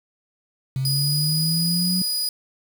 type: linear sweep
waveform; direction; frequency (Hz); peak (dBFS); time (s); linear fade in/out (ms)
sine; up; 130.4 to 185.3; -21; 0.76-2.02; 2
type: tone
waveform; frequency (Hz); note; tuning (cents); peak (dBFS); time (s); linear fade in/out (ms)
sawtooth; 4932; D#8; -16; -19; 0.85-2.29; 2
effects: 7-bit